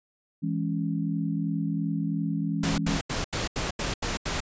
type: chord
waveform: sine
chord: C# minor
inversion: first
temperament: equal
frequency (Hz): 164.81 / 207.7 / 277.2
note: E3 / G#3 / C#4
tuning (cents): 0 / 0 / 0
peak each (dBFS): -28 / -31 / -31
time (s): 0.42-2.99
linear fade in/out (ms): 20
type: noise bursts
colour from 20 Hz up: pink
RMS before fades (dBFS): -29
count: 8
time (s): 2.63-4.404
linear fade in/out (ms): 5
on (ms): 150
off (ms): 82
effects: resampled to 16000 Hz